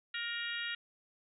harmonic tone with a mistuned harmonic, 472.2 Hz, A#4, 22 cents sharp, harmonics 3 / 4 / 5 / 6 / 7 / 8, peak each -42 / -40 / -46 / -42 / -45 / -46 dBFS, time 0.14-0.75 s, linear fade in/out 5 ms, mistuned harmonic 4, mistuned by -22 cents, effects none

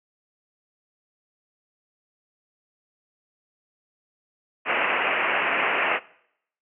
white low-pass noise, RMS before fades -23 dBFS, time 4.65-6 s, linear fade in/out 50 ms, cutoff 2800 Hz, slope 96 dB/octave, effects noise-tail reverb RT60 0.7 s tail -21 dB re dry + high-pass 400 Hz 12 dB/octave

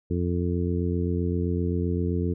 harmonic tone, 87.7 Hz, F2, 8 cents sharp, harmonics 1 / 2 / 3 / 4 / 5, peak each -26 / -29 / -31 / -32 / -33 dBFS, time 0.1-2.34 s, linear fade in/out 10 ms, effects none

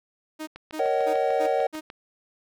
sawtooth tone bursts, 311.1 Hz, D#4, in tune, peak -28 dBFS, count 5, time 0.39-1.81 s, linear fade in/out 20 ms, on 84 ms, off 250 ms
click train, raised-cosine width 0.3 ms, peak -24 dBFS, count 10, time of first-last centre 0.56-1.901 s, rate 6.71 Hz
triangle chord, D# minor seventh, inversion second, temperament equal with one note detuned, 466.2 / 554.4 / 622.3 / 757.3 Hz, A#4 / C#5 / D#5 / F#5, 0 / 0 / 0 / +40 cents, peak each -25 / -24 / -26 / -24 dBFS, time 0.79-1.67 s, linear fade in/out 5 ms
effects none

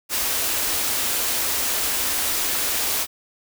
white band-stop noise, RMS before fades -23 dBFS, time 0.09-3.07 s, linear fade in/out 50 ms, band 110 to 220 Hz, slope 48 dB/octave, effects none

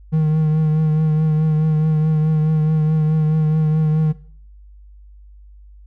triangle tone with vibrato, 155.56 Hz, D#3, in tune, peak -11 dBFS, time 0.12-4.13 s, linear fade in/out 20 ms, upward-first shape triangle, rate 4.7 Hz, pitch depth 32 cents each way, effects noise-tail reverb RT60 0.5 s tail -18 dB re dry + added 50 Hz sine -40 dBFS peak until 5.86 s

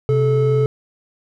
triangle tone pair together, 130 / 433.2 Hz, C3 / A4, -11 / -27 cents, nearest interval octave + major sixth, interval 2084 cents, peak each -14 dBFS, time 0.09-0.66 s, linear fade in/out 0 ms, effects none

